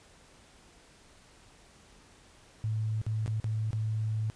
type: tone with dropouts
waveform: sine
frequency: 109.2 Hz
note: A2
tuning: 13 cents flat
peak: -28 dBFS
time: 2.64-4.3 s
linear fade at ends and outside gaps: 0 ms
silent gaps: 3.015-3.065 / 3.261-3.278 / 3.4-3.443 / 3.707-3.731 s
effects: pink hiss -58 dBFS RMS until 4.35 s + resampled to 22050 Hz